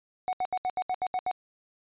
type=tone bursts; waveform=triangle; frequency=740 Hz; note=F#5; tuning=in tune; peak=-24 dBFS; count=9; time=0.28-1.313 s; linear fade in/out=0 ms; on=49 ms; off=74 ms; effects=resampled to 8000 Hz